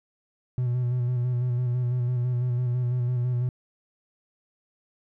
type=tone with vibrato; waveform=triangle; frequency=123.47 Hz; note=B2; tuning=in tune; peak=-20 dBFS; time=0.58-3.49 s; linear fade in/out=0 ms; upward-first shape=square; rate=6 Hz; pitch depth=29 cents each way; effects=tanh soft clip ceiling -16 dBFS